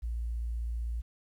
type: tone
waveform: sine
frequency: 57.8 Hz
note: A#1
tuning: 14 cents flat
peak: -31 dBFS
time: 0.02-1.02 s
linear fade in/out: 20 ms
effects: 11-bit